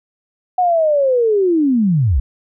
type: linear sweep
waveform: sine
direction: down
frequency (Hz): 740 to 54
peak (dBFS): -11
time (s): 0.58-2.2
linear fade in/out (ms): 5
effects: none